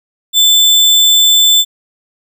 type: tone with sample-and-hold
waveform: sine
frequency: 3520 Hz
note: A7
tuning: in tune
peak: -5 dBFS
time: 0.33-1.65 s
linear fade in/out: 50 ms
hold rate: 11025 Hz
effects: none